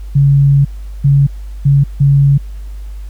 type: tone bursts at uneven times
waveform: sine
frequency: 140 Hz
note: C#3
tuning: 18 cents sharp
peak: -5 dBFS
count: 4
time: 0.15-0.65 / 1.04-1.27 / 1.65-1.84 / 2-2.38 s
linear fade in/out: 10 ms
effects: added 50 Hz sine -23 dBFS peak until 3.09 s + pink hiss -48 dBFS RMS until 3.09 s